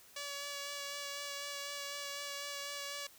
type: tone with vibrato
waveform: 5% pulse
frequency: 569 Hz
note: C#5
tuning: 45 cents sharp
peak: -29 dBFS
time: 0.16-3.07 s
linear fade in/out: 5 ms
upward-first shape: sine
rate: 4 Hz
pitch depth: 14 cents each way
effects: white hiss -60 dBFS RMS until 3.18 s